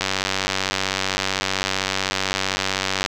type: click train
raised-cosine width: 0.2 ms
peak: -3 dBFS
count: 293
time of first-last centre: 0.01-3.061 s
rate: 95.7 Hz
effects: none